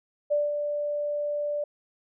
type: tone with ADSR envelope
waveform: sine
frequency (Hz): 587.3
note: D5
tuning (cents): 0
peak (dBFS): -20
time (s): 0.3-1.64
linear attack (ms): 21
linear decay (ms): 190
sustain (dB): -6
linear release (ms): 4
effects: none